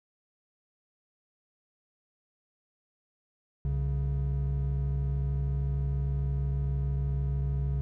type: tone pair together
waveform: triangle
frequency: 65.41 / 138.59 Hz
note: C2 / C#3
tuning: 0 / 0 cents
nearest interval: octave + minor second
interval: 1300 cents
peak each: -27 / -28 dBFS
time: 3.65-7.81 s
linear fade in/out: 0 ms
effects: none